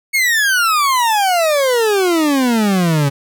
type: exponential sweep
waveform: 40% pulse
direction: down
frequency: 2217 to 136.6 Hz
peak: -11 dBFS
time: 0.13-3.1 s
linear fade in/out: 20 ms
effects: none